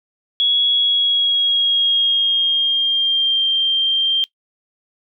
sine tone with pitch glide, 3346 to 3171 Hz, G#7 to G7, +12 to +19 cents, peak -13 dBFS, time 0.4-4.24 s, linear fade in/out 0 ms, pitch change -93 cents, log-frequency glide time 0.7-3.47 s, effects noise-tail reverb RT60 0.1 s tail -21 dB re dry

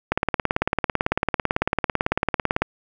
click train, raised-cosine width 0.5 ms, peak -4 dBFS, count 46, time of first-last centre 0.12-2.62 s, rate 18 Hz, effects none

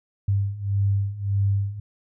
sine beating tone pair, 98.5 / 100.2 Hz, G2 / G2, +9 / +38 cents, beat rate 1.7 Hz, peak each -25 / -22 dBFS, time 0.28-1.8 s, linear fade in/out 5 ms, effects none

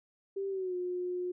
sine tone with pitch glide, 392 to 359.5 Hz, G4 to F#4, 0 to -50 cents, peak -32 dBFS, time 0.36-1.32 s, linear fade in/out 10 ms, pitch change -150 cents, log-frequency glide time 0.49-0.75 s, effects none

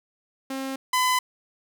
sawtooth tone pair in turn, 267.5 / 1009.9 Hz, C4 / B5, +38 / +38 cents, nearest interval octave + major seventh, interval 2300 cents, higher second, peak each -25 / -16 dBFS, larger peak second, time 0.5-0.76 / 0.93-1.19 s, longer neither, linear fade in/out 5 ms, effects none

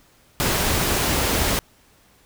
pink noise, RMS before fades -21 dBFS, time 0.4-1.59 s, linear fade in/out 0 ms, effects pink hiss -56 dBFS RMS until 2.25 s

